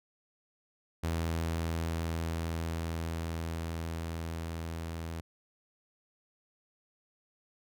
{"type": "tone with level ramp", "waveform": "sawtooth", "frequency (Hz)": 82.41, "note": "E2", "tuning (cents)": 0, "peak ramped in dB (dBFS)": [-26, -33], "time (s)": [1.03, 5.21], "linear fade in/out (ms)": 10, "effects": []}